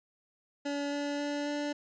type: tone with pitch steps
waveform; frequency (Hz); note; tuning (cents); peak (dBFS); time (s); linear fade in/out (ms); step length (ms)
25% pulse; 285.6 / 287.8 / 289.9 / 292.1; D4 / D4 / D4 / D4; -48 / -35 / -22 / -9; -28; 0.65-1.73; 10; 270
effects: resampled to 16000 Hz